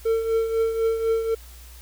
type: tone with tremolo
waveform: triangle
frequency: 451.3 Hz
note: A4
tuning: 44 cents sharp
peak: -15 dBFS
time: 0.05-1.35 s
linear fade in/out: 10 ms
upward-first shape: triangle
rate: 4 Hz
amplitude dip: 65%
effects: added 60 Hz sine -42 dBFS peak until 1.81 s + white hiss -49 dBFS RMS until 1.81 s